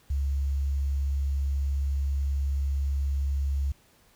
sine tone with quantisation, 69.3 Hz, C#2, in tune, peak -24 dBFS, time 0.1-3.72 s, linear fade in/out 5 ms, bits 9, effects pink hiss -61 dBFS RMS until 4.15 s

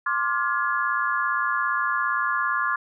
sine chord, D half-diminished seventh, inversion third, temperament just, 1057.2 / 1174.7 / 1409.6 / 1691.5 Hz, C6 / D6 / F6 / Ab6, +18 / 0 / +16 / +31 cents, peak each -27 dBFS, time 0.06-2.76 s, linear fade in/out 5 ms, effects none

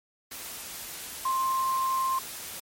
sine tone in noise, 1053 Hz, C6, 11 cents sharp, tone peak -24 dBFS, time 1.25-2.19 s, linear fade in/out 5 ms, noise white, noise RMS -39 dBFS, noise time 0.31-2.6 s, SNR +12 dB, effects MP3 64 kbps

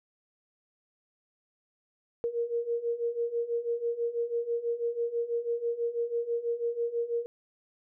sine beating tone pair, 466.2 / 472.3 Hz, A#4 / A#4, 0 / +23 cents, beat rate 6.1 Hz, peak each -33 / -30 dBFS, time 2.24-7.26 s, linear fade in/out 0 ms, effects none

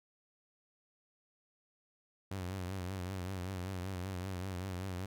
sawtooth tone with vibrato, 92.9 Hz, F#2, 7 cents sharp, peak -34 dBFS, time 2.31-5.06 s, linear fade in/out 5 ms, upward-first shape triangle, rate 5.2 Hz, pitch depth 100 cents each way, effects none

